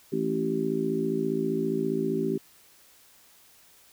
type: harmonic tone with a mistuned harmonic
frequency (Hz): 55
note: A1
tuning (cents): 0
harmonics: 3 / 4 / 5 / 6 / 7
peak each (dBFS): -34 / -32 / -31 / -34 / -28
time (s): 0.12-2.38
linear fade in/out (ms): 10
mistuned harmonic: 3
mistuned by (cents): -18
effects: white hiss -57 dBFS RMS until 3.92 s